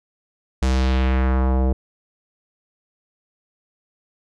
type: tone with low-pass filter sweep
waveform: square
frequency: 64.9 Hz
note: C2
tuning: 13 cents flat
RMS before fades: -18 dBFS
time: 0.62-1.73 s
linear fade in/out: 5 ms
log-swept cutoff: 7700 to 550 Hz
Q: 1.4
effects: none